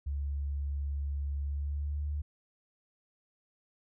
sine tone with pitch glide, 70.8 to 73.59 Hz, C#2 to D2, +37 to +4 cents, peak -31 dBFS, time 0.06-2.22 s, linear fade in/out 10 ms, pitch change +67 cents, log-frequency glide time 1.42-2.07 s, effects none

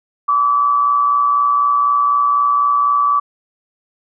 sine tone with amplitude modulation, 1151 Hz, D6, 35 cents flat, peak -9 dBFS, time 0.28-3.2 s, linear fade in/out 10 ms, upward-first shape sine, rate 124 Hz, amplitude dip 45%, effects none

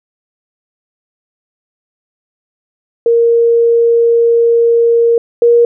sine tone pair in turn, 466.2 / 472.2 Hz, A#4 / A#4, 0 / +22 cents, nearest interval unison, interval 22 cents, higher second, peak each -6 / -4 dBFS, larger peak second, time 3.06-5.18 / 5.42-5.65 s, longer first, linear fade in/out 2 ms, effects none

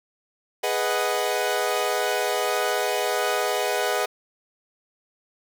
sawtooth chord, G# minor seventh, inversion none, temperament equal, 415.3 / 493.9 / 622.3 / 740 Hz, G#4 / B4 / D#5 / F#5, 0 / 0 / 0 / 0 cents, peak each -24 dBFS, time 0.63-4.06 s, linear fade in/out 10 ms, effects none

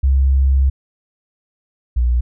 sine tone pair in turn, 67.2 / 60.5 Hz, C2 / B1, +47 / -35 cents, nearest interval major second, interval 182 cents, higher first, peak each -10 / -12 dBFS, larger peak first, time 0.03-0.7 / 1.96-2.21 s, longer first, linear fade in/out 10 ms, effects none

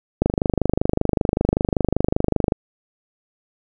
click train, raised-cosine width 2 ms, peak -3 dBFS, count 59, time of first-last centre 0.22-2.522 s, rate 25.2 Hz, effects none

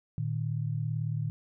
sine tone pair together, 114.02 / 152.2 Hz, A#2 / D#3, -38 / -38 cents, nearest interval perfect fourth, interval 500 cents, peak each -31 / -32 dBFS, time 0.18-1.3 s, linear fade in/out 0 ms, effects none

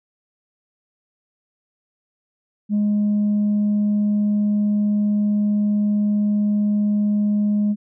sine tone, 207.7 Hz, G#3, in tune, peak -14 dBFS, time 2.69-7.76 s, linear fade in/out 50 ms, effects tanh soft clip ceiling -14 dBFS

